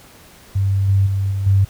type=tone with level steps; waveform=sine; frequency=97.8 Hz; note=G2; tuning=4 cents flat; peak=-14 / -11 / -16 / -18 / -10 dBFS; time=0.55-1.65 s; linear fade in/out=10 ms; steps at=0.88 / 1.06 / 1.31 / 1.46 s; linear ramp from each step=10 ms; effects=pink hiss -45 dBFS RMS until 1.69 s